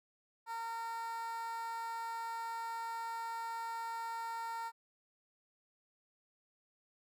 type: tone with high-pass filter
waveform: 15% pulse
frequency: 458.1 Hz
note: A#4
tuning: 30 cents flat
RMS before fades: -41 dBFS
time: 0.46-4.72 s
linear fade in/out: 50 ms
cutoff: 1000 Hz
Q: 7.8
effects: none